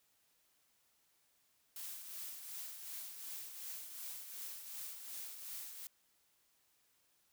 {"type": "noise with tremolo", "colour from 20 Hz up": "blue", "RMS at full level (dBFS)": -45, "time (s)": [1.76, 5.87], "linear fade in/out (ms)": 2, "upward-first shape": "triangle", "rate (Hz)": 2.7, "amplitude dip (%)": 55, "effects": ["white hiss -75 dBFS RMS until 7.32 s"]}